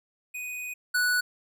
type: tone pair in turn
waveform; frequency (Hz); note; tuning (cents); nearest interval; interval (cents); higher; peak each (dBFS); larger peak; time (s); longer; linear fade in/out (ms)
square; 2489 / 1476.8; D#7 / F#6; 0 / -4; major sixth; 904; first; -34 / -23; second; 0.34-0.74 / 0.94-1.21; first; 10
effects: none